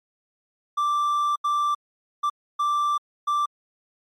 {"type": "tone bursts at uneven times", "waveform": "triangle", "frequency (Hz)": 1174.7, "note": "D6", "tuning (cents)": 0, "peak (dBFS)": -18, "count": 5, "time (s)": [[0.77, 1.36], [1.44, 1.75], [2.23, 2.3], [2.59, 2.98], [3.27, 3.46]], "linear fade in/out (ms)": 10, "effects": ["MP3 64 kbps"]}